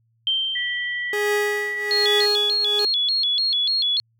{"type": "tone with exponential decay", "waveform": "sine", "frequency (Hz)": 3136, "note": "G7", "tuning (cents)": 0, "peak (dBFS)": -17, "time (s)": [0.27, 1.93], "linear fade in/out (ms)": 1, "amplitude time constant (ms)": 360}
{"type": "tone", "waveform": "sine", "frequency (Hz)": 1952, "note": "B6", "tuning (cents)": -21, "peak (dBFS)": -24, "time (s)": [0.55, 2.26], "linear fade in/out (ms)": 10}
{"type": "tone with tremolo", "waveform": "40% pulse", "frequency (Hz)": 414.4, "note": "G#4", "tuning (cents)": -4, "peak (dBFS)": -18, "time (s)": [1.13, 2.85], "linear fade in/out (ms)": 2, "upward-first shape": "triangle", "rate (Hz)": 1.2, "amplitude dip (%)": 90}
{"type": "tone with vibrato", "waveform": "sine", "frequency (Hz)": 3812, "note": "A#7", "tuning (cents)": 38, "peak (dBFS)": -18, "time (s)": [1.91, 4], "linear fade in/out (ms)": 0, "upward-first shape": "square", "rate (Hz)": 3.4, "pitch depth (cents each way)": 200}
{"effects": ["added 114 Hz sine -62 dBFS peak until 4.19 s"]}